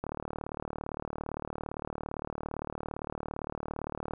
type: click train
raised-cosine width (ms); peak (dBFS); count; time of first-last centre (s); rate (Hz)
1; -21; 155; 0.04-4.136; 37.6
effects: none